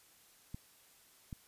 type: clicks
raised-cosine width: 5 ms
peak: -30 dBFS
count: 2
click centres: 0.545 / 1.328 s
effects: white hiss -64 dBFS RMS until 1.47 s + resampled to 32000 Hz